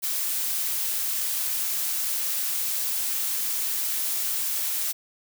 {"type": "noise", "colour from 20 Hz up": "blue", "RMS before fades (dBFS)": -27, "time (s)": [0.02, 4.93], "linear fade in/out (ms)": 20, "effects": []}